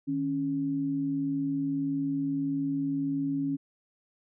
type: tone pair together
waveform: sine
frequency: 155.56 / 277.2 Hz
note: D#3 / C#4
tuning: 0 / 0 cents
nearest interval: minor seventh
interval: 1000 cents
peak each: -36 / -27 dBFS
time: 0.07-3.57 s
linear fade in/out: 20 ms
effects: none